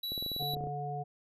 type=tone; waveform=square; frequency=3927 Hz; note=B7; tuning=11 cents flat; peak=-35 dBFS; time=0.03-0.55 s; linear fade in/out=5 ms
type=clicks; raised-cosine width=2 ms; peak=-29 dBFS; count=12; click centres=0.12 / 0.178 / 0.225 / 0.263 / 0.317 / 0.364 / 0.424 / 0.537 / 0.568 / 0.608 / 0.639 / 0.671 s
type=harmonic tone; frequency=144.9 Hz; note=D3; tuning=23 cents flat; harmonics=1 / 3 / 5; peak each=-38 / -43 / -37 dBFS; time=0.39-1.04 s; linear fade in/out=20 ms
effects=resampled to 32000 Hz